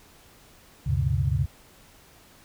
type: tone cluster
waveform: sine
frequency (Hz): 74.4 / 98.2 / 126.6 / 141.1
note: D2 / G2 / B2 / C#3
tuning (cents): +23 / +4 / +43 / +31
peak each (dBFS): -27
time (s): 0.86-1.46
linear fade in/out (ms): 10
effects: pink hiss -54 dBFS RMS until 2.44 s